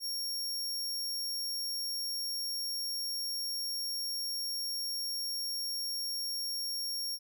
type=tone; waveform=sawtooth; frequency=5540 Hz; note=F8; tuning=15 cents flat; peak=-31 dBFS; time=0-7.19 s; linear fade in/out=50 ms; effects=none